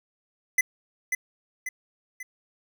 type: tone with echo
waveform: square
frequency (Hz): 2018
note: B6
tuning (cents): +37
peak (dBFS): -18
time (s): 0.58-0.61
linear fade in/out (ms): 5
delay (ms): 540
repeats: 3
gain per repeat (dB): -6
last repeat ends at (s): 2.23
effects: none